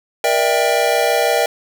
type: chord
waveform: square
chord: E half-diminished seventh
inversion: second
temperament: just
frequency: 474.7 / 593.3 / 659.3 / 791.1 Hz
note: Bb4 / D5 / E5 / G5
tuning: +31 / +18 / 0 / +16 cents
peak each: -20 dBFS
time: 0.24-1.46 s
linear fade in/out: 2 ms
effects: none